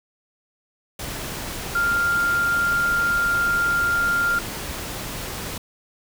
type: tone in noise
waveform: sine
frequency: 1397 Hz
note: F6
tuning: in tune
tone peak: -18 dBFS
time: 1.75-4.39 s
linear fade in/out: 5 ms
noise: pink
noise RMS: -31 dBFS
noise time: 0.99-5.58 s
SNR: +10 dB
effects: none